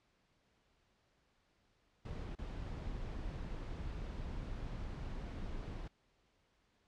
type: noise with dropouts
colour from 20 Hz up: brown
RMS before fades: -43 dBFS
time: 2.05-5.88 s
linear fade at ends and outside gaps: 5 ms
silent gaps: 2.352-2.386 s
effects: pink hiss -75 dBFS RMS until 6.87 s + low-pass 5000 Hz 12 dB/octave